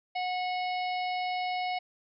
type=harmonic tone with a mistuned harmonic; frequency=730 Hz; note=F#5; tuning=24 cents flat; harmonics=1 / 3 / 4 / 5 / 6 / 7; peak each=-30 / -37 / -43 / -47 / -46 / -47 dBFS; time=0.15-1.79 s; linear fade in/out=10 ms; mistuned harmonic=5; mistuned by=+78 cents; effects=none